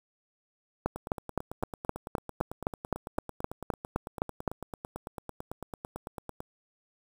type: two click trains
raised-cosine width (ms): 1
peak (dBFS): -23 / -13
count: 50 / 15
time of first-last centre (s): 0.96-6.404 / 0.86-4.478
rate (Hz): 9 / 3.87
effects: 7-bit